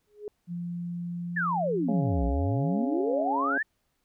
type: tone with exponential growth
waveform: sine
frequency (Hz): 417.1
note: G#4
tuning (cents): +7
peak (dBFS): -30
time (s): 0.07-0.28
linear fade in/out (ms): 1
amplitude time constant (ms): 44
type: tone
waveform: sine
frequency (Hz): 173.5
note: F3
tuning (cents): -11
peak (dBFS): -31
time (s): 0.47-2.32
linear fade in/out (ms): 50
type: exponential two-way sweep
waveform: sine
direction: down then up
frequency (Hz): 1842 to 56.8 to 1842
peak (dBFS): -25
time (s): 1.36-3.63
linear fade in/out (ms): 10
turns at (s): 2.26
type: harmonic tone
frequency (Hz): 138.59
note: C#3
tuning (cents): 0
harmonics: 2 / 3 / 4 / 5 / 6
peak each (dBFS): -31 / -37 / -36 / -36 / -43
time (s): 1.88-3.58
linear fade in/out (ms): 5
effects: pink hiss -75 dBFS RMS until 4.04 s